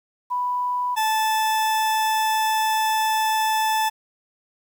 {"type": "tone pair in turn", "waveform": ["sine", "40% pulse"], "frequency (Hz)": [987.8, 874.8], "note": ["B5", "A5"], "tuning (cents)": [0, -10], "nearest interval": "major second", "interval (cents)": 210, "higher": "first", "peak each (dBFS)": [-21, -18], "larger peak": "second", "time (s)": [[0.3, 0.96], [0.96, 3.9]], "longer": "second", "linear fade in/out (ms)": 20, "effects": ["9-bit"]}